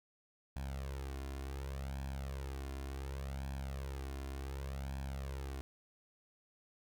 sawtooth tone with flanger, 67.7 Hz, C#2, 40 cents flat, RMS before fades -42 dBFS, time 0.56-5.61 s, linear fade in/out 0 ms, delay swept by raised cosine 1.2 to 2.9 ms, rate 0.68 Hz, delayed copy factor +0.7, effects none

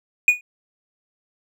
triangle tone with exponential decay, 2461 Hz, D#7, 20 cents flat, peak -5 dBFS, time 0.28-0.41 s, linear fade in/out 2 ms, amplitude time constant 28 ms, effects none

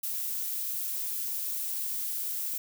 violet noise, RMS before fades -33 dBFS, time 0.03-2.58 s, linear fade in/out 5 ms, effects none

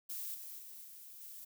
violet noise with level steps, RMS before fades -42 / -48 / -51 / -53 / -50 dBFS, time 0.09-1.45 s, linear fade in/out 10 ms, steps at 0.34 / 0.58 / 0.84 / 1.2 s, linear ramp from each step 10 ms, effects none

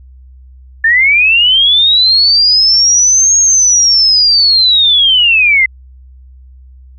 sine linear two-way sweep, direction up then down, 1760 to 6580 to 2024 Hz, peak -5 dBFS, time 0.84-5.66 s, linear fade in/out 5 ms, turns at 3.37 s, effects added 64 Hz sine -34 dBFS peak until 6.98 s

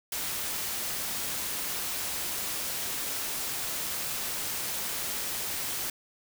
white noise with ADSR envelope, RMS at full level -31 dBFS, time 0.12-5.9 s, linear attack 4 ms, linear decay 6 ms, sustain -2 dB, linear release 3 ms, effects none

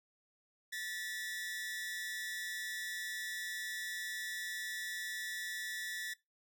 sawtooth tone pair together, 1760 / 1938 Hz, A6 / B6, 0 / -33 cents, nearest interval major second, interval 167 cents, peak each -38 / -40 dBFS, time 0.72-6.14 s, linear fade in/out 10 ms, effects noise-tail reverb RT60 0.2 s tail -20 dB re dry

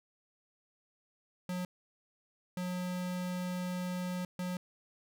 square tone bursts at uneven times, 180.7 Hz, F#3, 41 cents flat, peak -35 dBFS, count 3, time 1.49-1.65 / 2.57-4.25 / 4.39-4.57 s, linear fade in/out 2 ms, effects none

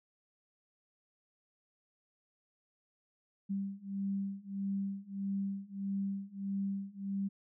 sine beating tone pair, 196 / 197.6 Hz, G3 / G3, 0 / +14 cents, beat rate 1.6 Hz, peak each -38 / -37 dBFS, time 3.49-7.29 s, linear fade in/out 20 ms, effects none

